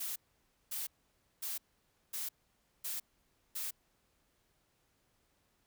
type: noise bursts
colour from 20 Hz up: blue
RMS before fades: -39 dBFS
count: 6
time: 0-3.71 s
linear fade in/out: 10 ms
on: 160 ms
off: 550 ms
effects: pink hiss -75 dBFS RMS until 5.66 s